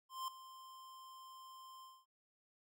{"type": "tone with ADSR envelope", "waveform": "square", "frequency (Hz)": 1046.5, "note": "C6", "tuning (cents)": 0, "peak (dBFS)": -39, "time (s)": [0.09, 2.06], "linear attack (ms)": 190, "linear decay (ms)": 3, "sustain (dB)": -15, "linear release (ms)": 230, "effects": []}